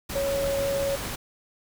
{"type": "tone in noise", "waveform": "sine", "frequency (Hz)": 554.4, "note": "C#5", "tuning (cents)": 0, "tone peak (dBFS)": -24, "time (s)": [0.15, 0.96], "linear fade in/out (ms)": 10, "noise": "pink", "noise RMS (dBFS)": -33, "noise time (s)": [0.09, 1.16], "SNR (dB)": 6, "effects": []}